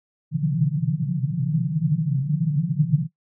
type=band-pass noise; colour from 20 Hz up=white; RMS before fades=-22 dBFS; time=0.31-3.08 s; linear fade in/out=50 ms; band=130 to 170 Hz; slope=96 dB/octave; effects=noise-tail reverb RT60 0.1 s tail -17 dB re dry